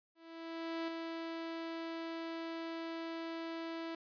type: tone with ADSR envelope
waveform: sawtooth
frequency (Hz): 329.4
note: E4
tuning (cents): -1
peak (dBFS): -32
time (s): 0.15-3.95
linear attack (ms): 730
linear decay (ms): 4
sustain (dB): -4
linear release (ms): 4
effects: resampled to 11025 Hz

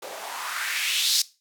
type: noise with band-pass filter sweep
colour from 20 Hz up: blue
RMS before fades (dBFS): -27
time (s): 0.02-1.22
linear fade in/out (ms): 5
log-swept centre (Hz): 480 to 5000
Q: 2.7
effects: noise-tail reverb RT60 0.3 s tail -19 dB re dry

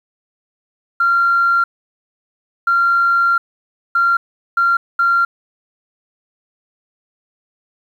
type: tone bursts at uneven times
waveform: sine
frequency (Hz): 1381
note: F6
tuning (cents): -20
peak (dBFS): -10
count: 5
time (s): 1-1.64 / 2.67-3.38 / 3.95-4.17 / 4.57-4.77 / 4.99-5.25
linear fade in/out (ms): 5
effects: tanh soft clip ceiling -6 dBFS + 8-bit

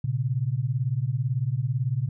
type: beating tone pair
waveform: sine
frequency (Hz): 117.9 / 135.9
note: A#2 / C#3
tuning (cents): +20 / -34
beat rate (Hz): 18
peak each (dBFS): -26 / -26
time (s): 0.04-2.09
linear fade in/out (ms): 5
effects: none

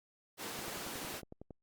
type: high-pass noise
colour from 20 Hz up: pink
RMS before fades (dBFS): -43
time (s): 0.37-1.22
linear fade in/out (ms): 50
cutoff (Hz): 220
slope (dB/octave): 12
type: click train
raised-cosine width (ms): 2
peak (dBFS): -34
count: 11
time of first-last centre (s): 0.59-1.507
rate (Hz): 10.9
effects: Opus 48 kbps

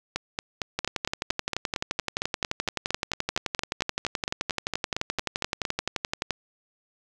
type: two click trains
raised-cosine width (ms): 0.2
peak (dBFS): -9 / -10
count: 65 / 25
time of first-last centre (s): 0.79-6.307 / 0.16-5.652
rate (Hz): 11.6 / 4.37
effects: none

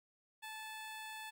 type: tone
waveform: 15% pulse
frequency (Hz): 872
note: A5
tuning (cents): -16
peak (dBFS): -39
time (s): 0.42-1.31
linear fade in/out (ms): 20
effects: none

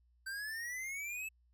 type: exponential sweep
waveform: square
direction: up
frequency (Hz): 1548 to 2637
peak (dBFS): -40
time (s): 0.26-1.29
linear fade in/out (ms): 10
effects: added 60 Hz sine -67 dBFS peak until 1.53 s

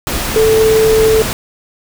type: tone in noise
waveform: sine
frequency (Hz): 440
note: A4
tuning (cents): 0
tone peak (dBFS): -7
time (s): 0.36-1.22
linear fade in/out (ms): 0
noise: pink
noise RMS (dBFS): -18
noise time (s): 0.07-1.33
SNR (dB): +8
effects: none

